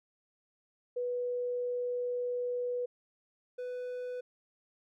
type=tone pair in turn; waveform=sine / triangle; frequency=491 / 497 Hz; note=B4 / B4; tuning=-10 / +11 cents; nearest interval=unison; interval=21 cents; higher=second; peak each=-31 / -34 dBFS; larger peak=first; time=0.96-2.86 / 3.58-4.21 s; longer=first; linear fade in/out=10 ms; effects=none